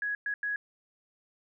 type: tone bursts at uneven times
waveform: sine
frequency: 1669 Hz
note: G#6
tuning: 8 cents sharp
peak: -29 dBFS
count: 3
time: 0.02-0.15 / 0.26-0.34 / 0.43-0.56 s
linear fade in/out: 2 ms
effects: none